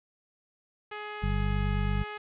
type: tone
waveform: 10% pulse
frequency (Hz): 420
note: G#4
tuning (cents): +19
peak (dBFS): -28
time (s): 0.91-2.18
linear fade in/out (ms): 10
type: harmonic tone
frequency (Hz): 49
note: G1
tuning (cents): 0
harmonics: 1 / 2 / 3 / 4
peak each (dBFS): -28 / -31 / -33 / -34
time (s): 1.22-2.04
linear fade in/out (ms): 20
effects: resampled to 8000 Hz + 9-bit